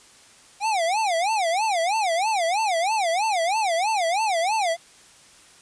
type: tone with vibrato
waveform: square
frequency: 765 Hz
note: G5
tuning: 42 cents flat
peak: -21 dBFS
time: 0.6-4.77 s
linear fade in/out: 50 ms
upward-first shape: sine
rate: 3.1 Hz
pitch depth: 270 cents each way
effects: white hiss -51 dBFS RMS until 5.61 s + resampled to 22050 Hz